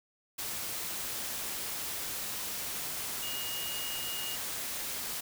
sine tone in noise, 2862 Hz, F7, 42 cents sharp, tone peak -39 dBFS, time 3.22-4.36 s, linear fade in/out 10 ms, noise white, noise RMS -37 dBFS, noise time 0.38-5.21 s, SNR -5 dB, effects none

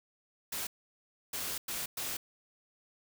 white noise bursts at uneven times, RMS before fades -37 dBFS, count 4, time 0.52-0.67 / 1.33-1.58 / 1.68-1.86 / 1.97-2.17 s, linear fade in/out 5 ms, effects none

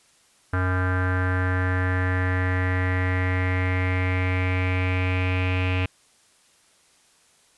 square tone with low-pass filter sweep, 92 Hz, F#2, 9 cents flat, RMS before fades -23 dBFS, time 0.53-5.86 s, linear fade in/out 5 ms, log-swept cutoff 1500 to 2600 Hz, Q 6.2, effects white hiss -59 dBFS RMS until 7.57 s + resampled to 24000 Hz

